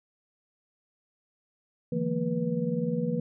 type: tone cluster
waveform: sine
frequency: 151.5 / 171.2 / 212.6 / 232.3 / 487.8 Hz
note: D#3 / F3 / G#3 / A#3 / B4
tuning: -46 / -34 / +41 / -6 / -21 cents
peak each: -35 / -30 / -38 / -31 / -32 dBFS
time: 1.92-3.2 s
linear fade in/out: 5 ms
effects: none